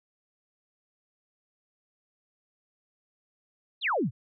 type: exponential sweep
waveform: sine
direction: down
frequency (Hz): 4300 to 96.9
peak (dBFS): -24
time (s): 3.81-4.11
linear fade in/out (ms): 50
effects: none